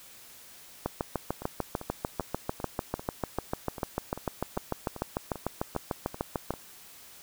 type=two click trains; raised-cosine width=1 ms; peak=-24 / -14 dBFS; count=14 / 39; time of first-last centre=1.42-6.538 / 0.86-6.506 s; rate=2.54 / 6.73 Hz; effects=white hiss -51 dBFS RMS until 7.22 s